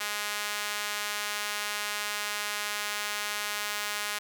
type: tone with high-pass filter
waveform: sawtooth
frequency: 207.7 Hz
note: G#3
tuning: in tune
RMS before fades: -33 dBFS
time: 0-4.19 s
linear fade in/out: 10 ms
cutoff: 1500 Hz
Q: 0.79
effects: none